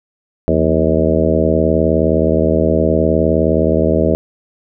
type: harmonic tone with a mistuned harmonic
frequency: 79.3 Hz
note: D#2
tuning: 33 cents sharp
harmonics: 1 / 2 / 3 / 4 / 5 / 6 / 7 / 8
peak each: -19 / -19 / -19 / -19 / -19 / -19 / -19 / -19 dBFS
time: 0.48-4.15 s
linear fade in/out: 0 ms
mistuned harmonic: 2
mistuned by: +110 cents
effects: none